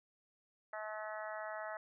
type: harmonic tone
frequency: 214.7 Hz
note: A3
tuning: 42 cents flat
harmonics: 3 / 4 / 5 / 6 / 7 / 8 / 9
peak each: -44 / -48 / -53 / -49 / -51 / -51 / -52 dBFS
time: 0.73-1.77 s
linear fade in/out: 2 ms
effects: none

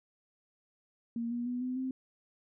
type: tone with pitch steps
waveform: sine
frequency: 233.1 / 239.7 / 246.4 / 253.3 / 260.4 Hz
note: A#3 / A#3 / B3 / B3 / C4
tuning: 0 / +48 / -4 / +44 / -8 cents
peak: -32 dBFS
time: 1.16-1.91 s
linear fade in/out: 2 ms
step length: 150 ms
effects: none

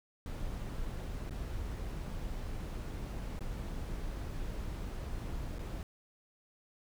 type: noise with dropouts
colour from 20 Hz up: brown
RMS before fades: -39 dBFS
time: 0.26-5.83 s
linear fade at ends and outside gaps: 1 ms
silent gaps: 1.295-1.308 / 3.392-3.407 / 5.585-5.592 s
effects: none

